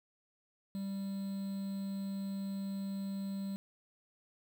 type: tone with quantisation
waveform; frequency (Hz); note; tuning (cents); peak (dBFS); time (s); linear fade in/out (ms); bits
triangle; 196; G3; 0; -34; 0.75-3.56; 0; 9
effects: none